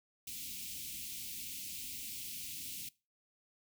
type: band-stop noise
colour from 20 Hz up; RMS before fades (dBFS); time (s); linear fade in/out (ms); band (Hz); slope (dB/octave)
white; -44; 0.27-2.89; 5; 310 to 2300; 48
effects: noise-tail reverb RT60 0.3 s tail -22 dB re dry